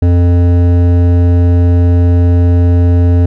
triangle tone with hard clipping, 87.5 Hz, F2, 4 cents sharp, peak -7 dBFS, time 0.02-3.26 s, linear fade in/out 5 ms, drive 16 dB, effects none

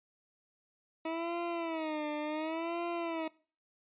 20% pulse tone with vibrato, 320.4 Hz, E4, 49 cents flat, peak -29 dBFS, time 1.05-3.28 s, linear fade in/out 5 ms, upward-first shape sine, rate 0.69 Hz, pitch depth 120 cents each way, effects noise-tail reverb RT60 0.4 s tail -21 dB re dry + resampled to 8000 Hz

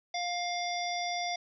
harmonic tone with a mistuned harmonic, 704 Hz, F5, 14 cents sharp, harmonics 1 / 3 / 5 / 7 / 8, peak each -33 / -38 / -40 / -41 / -42 dBFS, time 0.14-1.36 s, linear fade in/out 5 ms, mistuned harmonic 7, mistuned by -24 cents, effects none

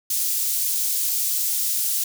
white high-pass noise, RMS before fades -23 dBFS, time 0.1-2.04 s, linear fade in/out 5 ms, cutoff 5600 Hz, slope 12 dB/octave, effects none

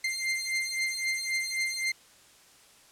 sawtooth beating tone pair, 2093 / 2096.8 Hz, C7 / C7, 0 / +3 cents, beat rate 3.8 Hz, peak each -28 dBFS, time 0.04-1.92 s, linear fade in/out 5 ms, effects white hiss -57 dBFS RMS until 2.91 s + low-pass 10000 Hz 12 dB/octave

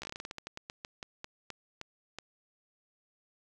slowing click train, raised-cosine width 0.2 ms, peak -23 dBFS, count 20, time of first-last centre 0.02-2.186 s, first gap 14 ms, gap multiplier 1.2, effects none

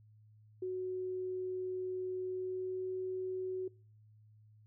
sine tone with pitch glide, 370 to 372.6 Hz, F#4 to F#4, 0 to +12 cents, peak -35 dBFS, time 0.62-3.68 s, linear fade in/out 5 ms, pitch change +12 cents, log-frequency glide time 2.21-2.91 s, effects noise-tail reverb RT60 0.4 s tail -25 dB re dry + added 107 Hz sine -59 dBFS peak until 4.66 s

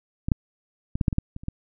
clicks, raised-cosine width 5 ms, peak -13 / -6 / -14 / -9 / -6 / -14 / -9 / -23 / -29 / -15 dBFS, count 10, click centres 0.285 / 0.318 / 0.955 / 1.012 / 1.082 / 1.128 / 1.184 / 1.364 / 1.435 / 1.484 s, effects none

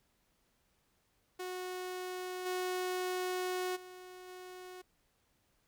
sawtooth tone with level steps, 366.2 Hz, F#4, 18 cents flat, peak -35 / -30 / -45 / -43 dBFS, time 1.39-4.82 s, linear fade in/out 10 ms, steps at 2.45 / 3.75 / 4.27 s, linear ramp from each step 20 ms, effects pink hiss -75 dBFS RMS until 5.67 s

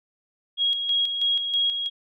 sine tone with tremolo, 3294 Hz, G#7, 15 cents flat, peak -19 dBFS, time 0.57-1.9 s, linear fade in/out 50 ms, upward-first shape square, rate 3.1 Hz, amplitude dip 50%, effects none

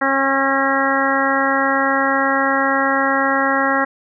harmonic tone, 271.8 Hz, C#4, 34 cents flat, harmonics 1 / 2 / 3 / 4 / 5 / 6 / 7, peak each -22 / -22 / -22 / -22 / -22 / -22 / -22 dBFS, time 0.01-3.85 s, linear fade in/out 10 ms, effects none

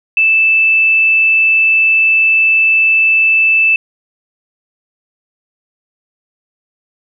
sine tone, 2637 Hz, E7, in tune, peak -7 dBFS, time 0.17-3.76 s, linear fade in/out 2 ms, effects none

